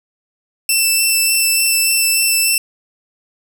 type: tone with vibrato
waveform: 10% pulse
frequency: 2667 Hz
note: E7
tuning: 20 cents sharp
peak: -4 dBFS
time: 0.69-2.58 s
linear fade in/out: 2 ms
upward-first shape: sine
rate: 3.4 Hz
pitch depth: 12 cents each way
effects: none